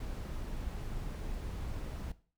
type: noise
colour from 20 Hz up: brown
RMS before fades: -39 dBFS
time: 0-2.12 s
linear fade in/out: 5 ms
effects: noise-tail reverb RT60 0.4 s tail -17 dB re dry